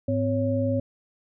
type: tone cluster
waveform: sine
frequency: 105.2 / 256.5 / 554 Hz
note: G#2 / C4 / C#5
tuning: +23 / -34 / -1 cents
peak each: -26 dBFS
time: 0.08-0.8 s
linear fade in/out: 5 ms
effects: none